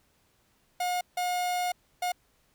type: tone bursts at uneven times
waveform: 45% pulse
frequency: 718 Hz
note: F5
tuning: 48 cents sharp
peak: -27 dBFS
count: 3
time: 0.8-1.01 / 1.17-1.72 / 2.02-2.12 s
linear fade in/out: 5 ms
effects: pink hiss -68 dBFS RMS until 2.54 s